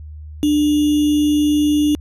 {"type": "tone with sample-and-hold", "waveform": "sine", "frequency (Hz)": 296.8, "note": "D4", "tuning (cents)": 18, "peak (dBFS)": -12, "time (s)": [0.43, 1.95], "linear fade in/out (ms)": 0, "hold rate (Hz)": 3150, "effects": ["added 76 Hz sine -31 dBFS peak until 2 s", "resampled to 32000 Hz"]}